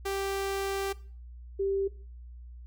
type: tone pair in turn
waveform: sawtooth / sine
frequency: 392 / 392 Hz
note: G4 / G4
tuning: 0 / 0 cents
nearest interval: unison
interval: 0 cents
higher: neither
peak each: -26 dBFS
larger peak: neither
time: 0.05-0.93 / 1.59-1.88 s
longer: first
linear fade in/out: 10 ms
effects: noise-tail reverb RT60 0.4 s tail -18 dB re dry + added 60 Hz sine -43 dBFS peak until 2.66 s